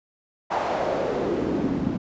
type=noise with band-pass filter sweep; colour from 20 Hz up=pink; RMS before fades=-25 dBFS; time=0.5-1.98 s; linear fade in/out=20 ms; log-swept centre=830 to 210 Hz; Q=2.5; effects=resampled to 16000 Hz